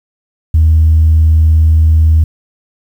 sine tone, 79.4 Hz, D#2, 36 cents sharp, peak -3 dBFS, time 0.54-2.24 s, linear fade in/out 5 ms, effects tanh soft clip ceiling -1 dBFS + 7-bit

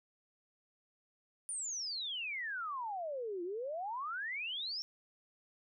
sine exponential two-way sweep, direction down then up, 9580 to 338.1 to 5560 Hz, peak -37 dBFS, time 1.49-4.82 s, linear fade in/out 0 ms, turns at 3.43 s, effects none

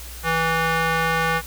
square tone with band-pass filter, 163.8 Hz, E3, 11 cents flat, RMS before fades -21 dBFS, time 0.23-1.42 s, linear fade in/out 50 ms, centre 1500 Hz, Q 1.3, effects added 60 Hz sine -36 dBFS peak until 1.46 s + white hiss -39 dBFS RMS until 1.46 s

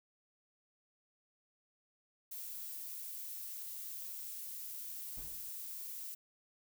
violet noise, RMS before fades -45 dBFS, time 2.31-6.15 s, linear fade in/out 10 ms
brown noise with exponential decay, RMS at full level -49 dBFS, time 5.17-5.68 s, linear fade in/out 5 ms, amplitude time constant 110 ms
effects none

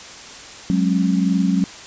sine chord, F# suspended second, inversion none, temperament equal with one note detuned, 185 / 207.7 / 271.6 Hz, F#3 / G#3 / C#4, 0 / 0 / -35 cents, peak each -17 / -21 / -21 dBFS, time 0.7-1.64 s, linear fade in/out 0 ms, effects white hiss -37 dBFS RMS until 1.86 s + resampled to 16000 Hz

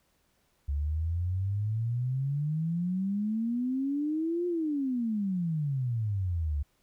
sine exponential two-way sweep, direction up then down, 69.5 to 356.8 to 69.5 Hz, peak -27 dBFS, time 0.68-6.63 s, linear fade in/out 10 ms, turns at 4.47 s, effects pink hiss -71 dBFS RMS until 6.82 s

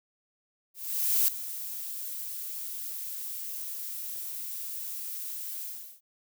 violet noise with ADSR envelope, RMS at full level -23 dBFS, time 0.74-6.01 s, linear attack 540 ms, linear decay 6 ms, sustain -14 dB, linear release 390 ms, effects none

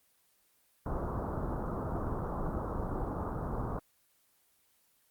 pink low-pass noise, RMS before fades -35 dBFS, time 0.86-3.79 s, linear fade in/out 2 ms, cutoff 1300 Hz, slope 48 dB/octave, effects white hiss -70 dBFS RMS until 5.1 s + Opus 24 kbps

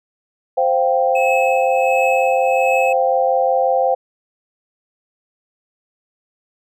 sine chord, C suspended fourth, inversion none, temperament equal, 523.3 / 698.5 / 784 Hz, C5 / F5 / G5, 0 / 0 / 0 cents, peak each -16 / -19 / -18 dBFS, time 0.57-3.95 s, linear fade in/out 10 ms
triangle tone with tremolo, 2579 Hz, E7, 39 cents flat, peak -17 dBFS, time 1.15-2.93 s, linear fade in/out 5 ms, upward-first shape triangle, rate 1.4 Hz, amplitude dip 70%
effects none

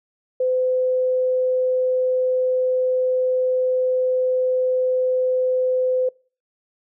sine tone, 510 Hz, C5, 44 cents flat, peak -17 dBFS, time 0.4-6.09 s, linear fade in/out 5 ms, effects noise-tail reverb RT60 0.4 s tail -25 dB re dry

